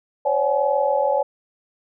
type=tone cluster; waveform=sine; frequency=529 / 570 / 762 / 849 Hz; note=C5 / C#5 / G5 / G#5; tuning=+19 / +48 / -49 / +38 cents; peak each=-23 / -20 / -28 / -22 dBFS; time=0.25-1.23 s; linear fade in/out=10 ms; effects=none

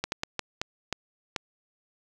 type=slowing click train; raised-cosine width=0.2 ms; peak=-11 dBFS; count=7; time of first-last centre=0.04-1.362 s; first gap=81 ms; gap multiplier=1.4; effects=none

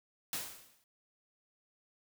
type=noise with exponential decay; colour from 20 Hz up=white; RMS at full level=-35 dBFS; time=0.33-0.84 s; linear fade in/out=1 ms; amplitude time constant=110 ms; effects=none

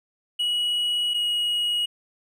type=tone pair in turn; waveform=triangle; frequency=2916 / 2898 Hz; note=F#7 / F#7; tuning=-26 / -37 cents; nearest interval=unison; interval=11 cents; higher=first; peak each=-20 dBFS; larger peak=neither; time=0.39-1.14 / 1.14-1.86 s; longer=first; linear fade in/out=10 ms; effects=none

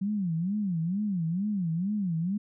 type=tone with vibrato; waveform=sine; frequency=185 Hz; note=F#3; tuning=in tune; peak=-26 dBFS; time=0.01-2.38 s; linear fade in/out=10 ms; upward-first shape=sine; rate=2.2 Hz; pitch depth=240 cents each way; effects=none

